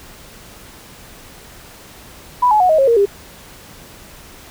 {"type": "tone with pitch steps", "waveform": "sine", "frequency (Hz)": [987.8, 850.1, 731.5, 629.5, 541.7, 466.2, 401.2], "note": ["B5", "G#5", "F#5", "D#5", "C#5", "A#4", "G4"], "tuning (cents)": [0, 40, -20, 20, -40, 0, 40], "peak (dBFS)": -9, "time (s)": [2.42, 3.057], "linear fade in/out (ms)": 10, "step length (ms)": 91, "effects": ["pink hiss -40 dBFS RMS until 4.5 s"]}